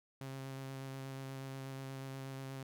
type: tone with vibrato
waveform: sawtooth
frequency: 134.3 Hz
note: C3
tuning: 46 cents sharp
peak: -39 dBFS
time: 0.21-2.63 s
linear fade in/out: 2 ms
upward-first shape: square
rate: 8.3 Hz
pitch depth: 11 cents each way
effects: none